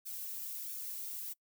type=noise with flanger; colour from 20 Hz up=violet; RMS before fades=-42 dBFS; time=0.05-1.34 s; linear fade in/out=20 ms; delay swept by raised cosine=0.99 to 2.69 ms; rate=1.5 Hz; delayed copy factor=-0.55; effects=noise-tail reverb RT60 0.1 s tail -24 dB re dry